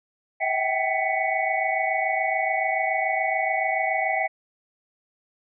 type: tone cluster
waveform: sine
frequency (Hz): 647 / 757 / 784 / 1993 / 2227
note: E5 / F#5 / G5 / B6 / C#7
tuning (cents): -32 / +39 / 0 / +15 / +7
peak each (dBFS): -28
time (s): 0.4-4.28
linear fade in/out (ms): 20
effects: none